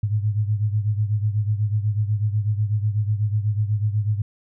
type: beating tone pair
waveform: sine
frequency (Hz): 103.83 / 111.93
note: G#2 / A2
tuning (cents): 0 / +30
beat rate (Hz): 8.1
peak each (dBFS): -20 / -25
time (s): 0.03-4.22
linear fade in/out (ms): 5
effects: none

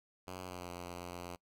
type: tone with pitch glide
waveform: 5% pulse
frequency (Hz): 91.7 to 88.17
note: F#2 to F2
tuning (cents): -15 to +17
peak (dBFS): -32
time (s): 0.27-1.36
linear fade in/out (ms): 5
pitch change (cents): -68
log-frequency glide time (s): 0.43-0.69
effects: noise-tail reverb RT60 0.1 s tail -23 dB re dry

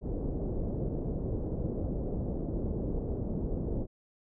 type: low-pass noise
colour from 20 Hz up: pink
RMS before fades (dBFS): -33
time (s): 0.01-3.87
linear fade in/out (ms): 50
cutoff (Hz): 510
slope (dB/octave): 24
effects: none

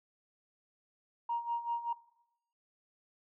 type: tone with tremolo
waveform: sine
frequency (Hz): 940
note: A#5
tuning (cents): +14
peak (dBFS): -29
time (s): 1.29-1.93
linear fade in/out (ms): 5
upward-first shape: sine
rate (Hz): 5.2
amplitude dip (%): 80
effects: noise-tail reverb RT60 0.8 s tail -19 dB re dry + tanh soft clip ceiling -25 dBFS

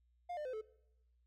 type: tone with pitch steps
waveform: triangle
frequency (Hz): 706 / 600.6 / 510.9 / 434.6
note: F5 / D5 / C5 / A4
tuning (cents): +19 / +39 / -41 / -21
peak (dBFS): -38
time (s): 0.29-0.614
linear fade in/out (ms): 10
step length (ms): 81
effects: noise-tail reverb RT60 0.8 s tail -20 dB re dry + added 60 Hz sine -70 dBFS peak until 1.26 s

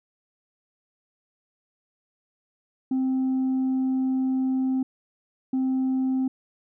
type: tone pair in turn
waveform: sine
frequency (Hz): 261.4 / 261.4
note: C4 / C4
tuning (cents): -1 / -1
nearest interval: unison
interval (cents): 0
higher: neither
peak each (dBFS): -19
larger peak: neither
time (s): 2.91-4.83 / 5.53-6.28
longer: first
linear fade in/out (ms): 5
effects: tanh soft clip ceiling -20 dBFS

